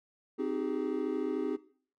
triangle chord, Ab major seventh, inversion first, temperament equal with one note detuned, 261.6 / 311.1 / 381.9 / 415.3 Hz, C4 / Eb4 / G4 / Ab4, 0 / 0 / -45 / 0 cents, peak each -34 dBFS, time 0.38-1.57 s, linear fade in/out 20 ms, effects noise-tail reverb RT60 0.5 s tail -19 dB re dry

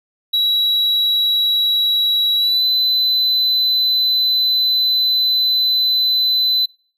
triangle tone with pitch glide, 3890 to 4020 Hz, B7 to B7, -27 to +30 cents, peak -12 dBFS, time 0.33-6.66 s, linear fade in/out 10 ms, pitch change +57 cents, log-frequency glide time 2.37-2.64 s, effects noise-tail reverb RT60 0.5 s tail -26 dB re dry

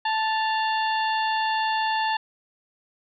harmonic tone with a mistuned harmonic, 878 Hz, A5, 4 cents flat, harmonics 1 / 2 / 3 / 4 / 5, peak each -23 / -29 / -33 / -35 / -37 dBFS, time 0.05-2.17 s, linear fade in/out 5 ms, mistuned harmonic 3, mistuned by +92 cents, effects none

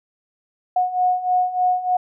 sine beating tone pair, 727 / 730.3 Hz, F#5 / F#5, -31 / -23 cents, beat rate 3.3 Hz, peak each -22 / -18 dBFS, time 0.76-1.97 s, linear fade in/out 5 ms, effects none

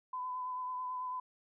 sine tone with vibrato, 1008 Hz, B5, 35 cents sharp, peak -36 dBFS, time 0.13-1.2 s, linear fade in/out 5 ms, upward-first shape triangle, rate 9.1 Hz, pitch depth 23 cents each way, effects none

